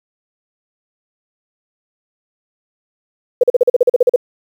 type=tone bursts; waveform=sine; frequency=493.5 Hz; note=B4; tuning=1 cent flat; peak=-5 dBFS; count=12; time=3.41-4.161 s; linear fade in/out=5 ms; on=25 ms; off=41 ms; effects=7-bit